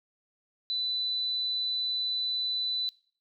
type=tone; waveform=sine; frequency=3991 Hz; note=B7; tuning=17 cents sharp; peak=-28 dBFS; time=0.7-2.89 s; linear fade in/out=0 ms; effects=noise-tail reverb RT60 0.5 s tail -20 dB re dry